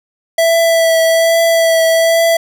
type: tone with vibrato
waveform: square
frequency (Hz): 659.3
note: E5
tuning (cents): 0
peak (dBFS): -9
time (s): 0.38-2.37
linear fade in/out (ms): 5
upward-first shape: triangle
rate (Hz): 1.2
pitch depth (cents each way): 19
effects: none